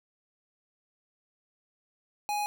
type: tone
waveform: square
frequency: 830.6 Hz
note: G#5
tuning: in tune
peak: -29 dBFS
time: 2.29-2.46 s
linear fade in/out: 0 ms
effects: none